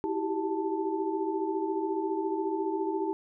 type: tone cluster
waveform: sine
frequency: 326.5 / 379.5 / 393.9 / 881 Hz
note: E4 / F#4 / G4 / A5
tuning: -17 / +44 / +8 / +2 cents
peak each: -32 / -35 / -32 / -35 dBFS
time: 0.04-3.13 s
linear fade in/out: 0 ms
effects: none